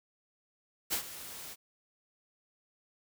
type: noise with ADSR envelope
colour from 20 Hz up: white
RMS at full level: -30 dBFS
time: 0.9-1.56 s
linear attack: 28 ms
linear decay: 92 ms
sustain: -15 dB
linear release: 37 ms
effects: none